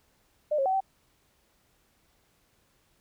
sine tone with pitch steps, 602 / 543 / 758 / 771 Hz, D5 / C#5 / F#5 / G5, +43 / -36 / +42 / -29 cents, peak -23 dBFS, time 0.51-0.806 s, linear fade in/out 10 ms, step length 74 ms, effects pink hiss -68 dBFS RMS until 3 s

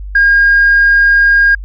sine tone, 1620 Hz, G#6, 43 cents flat, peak -4 dBFS, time 0.15-1.55 s, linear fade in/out 5 ms, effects tanh soft clip ceiling -1 dBFS + added 49 Hz sine -22 dBFS peak until 1.64 s

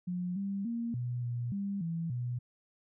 sine tone with pitch steps, 179 / 197.6 / 233.2 / 122.4 / 120.3 / 199.1 / 166.1 / 122.5 Hz, F3 / G3 / A#3 / B2 / B2 / G3 / E3 / B2, +43 / +14 / +1 / -15 / -45 / +27 / +13 / -14 cents, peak -32 dBFS, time 0.07-2.39 s, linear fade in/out 10 ms, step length 290 ms, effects none

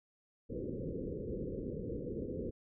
white low-pass noise, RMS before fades -40 dBFS, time 0.49-2.51 s, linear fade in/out 20 ms, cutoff 520 Hz, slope 96 dB/octave, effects none

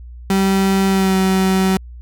35% pulse tone with pitch glide, 193.4 to 189.31 Hz, G3 to F#3, -23 to +40 cents, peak -11 dBFS, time 0.3-1.77 s, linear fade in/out 2 ms, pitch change -37 cents, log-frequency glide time 0.89-1.16 s, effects added 60 Hz sine -32 dBFS peak until 2.01 s

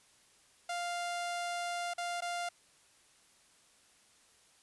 sawtooth tone with dropouts, 698.5 Hz, F5, in tune, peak -31 dBFS, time 0.69-2.49 s, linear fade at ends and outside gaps 5 ms, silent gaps 1.937-1.98 / 2.207-2.22 s, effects white hiss -65 dBFS RMS until 4.62 s + resampled to 24000 Hz

